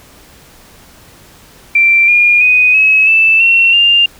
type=tone with pitch steps; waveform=sine; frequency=2353 / 2422 / 2493 / 2566 / 2641 / 2719 / 2798 Hz; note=D7 / D#7 / D#7 / E7 / E7 / F7 / F7; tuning=+3 / -47 / +3 / -47 / +3 / -47 / +3 cents; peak=-5 dBFS; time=1.75-4.06 s; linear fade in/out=5 ms; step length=330 ms; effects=pink hiss -41 dBFS RMS until 4.19 s